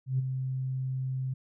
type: tone with ADSR envelope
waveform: sine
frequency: 130.8 Hz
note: C3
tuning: in tune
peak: -22 dBFS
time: 0.06-1.34 s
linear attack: 130 ms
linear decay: 17 ms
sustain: -7 dB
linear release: 9 ms
effects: tanh soft clip ceiling -18 dBFS